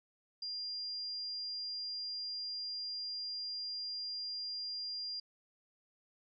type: tone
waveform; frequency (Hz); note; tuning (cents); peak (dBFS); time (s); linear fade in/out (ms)
sine; 4800; D8; +37; -38; 0.42-5.2; 5
effects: none